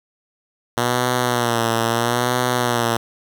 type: tone with vibrato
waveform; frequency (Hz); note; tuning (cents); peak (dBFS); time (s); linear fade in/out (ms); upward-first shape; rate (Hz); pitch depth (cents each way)
5% pulse; 119.6; A#2; +45; -6; 0.77-2.97; 5; sine; 0.76; 71
effects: 8-bit